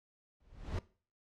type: noise with exponential growth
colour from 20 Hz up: brown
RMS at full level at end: -31 dBFS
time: 0.4-0.79 s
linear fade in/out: 5 ms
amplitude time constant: 84 ms
effects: noise-tail reverb RT60 0.4 s tail -19 dB re dry + low-pass 6000 Hz 12 dB/octave